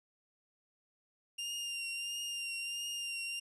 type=tone with vibrato; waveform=sawtooth; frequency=2794 Hz; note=F7; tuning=in tune; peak=-34 dBFS; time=1.38-3.4 s; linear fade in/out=10 ms; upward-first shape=triangle; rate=1.5 Hz; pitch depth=31 cents each way; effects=resampled to 24000 Hz